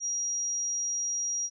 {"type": "tone", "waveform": "sine", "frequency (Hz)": 5720, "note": "F8", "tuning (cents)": 41, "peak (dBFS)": -28, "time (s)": [0, 1.5], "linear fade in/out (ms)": 50, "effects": []}